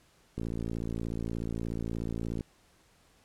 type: click train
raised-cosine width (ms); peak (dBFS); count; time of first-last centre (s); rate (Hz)
3; -22; 116; 0.38-2.408; 56.7
effects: pink hiss -64 dBFS RMS until 3.24 s + low-pass 11000 Hz 12 dB/octave